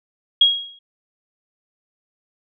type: tone with exponential decay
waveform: sine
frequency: 3291 Hz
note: G#7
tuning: 16 cents flat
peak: -7 dBFS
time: 0.41-0.79 s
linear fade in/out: 5 ms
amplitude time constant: 81 ms
effects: none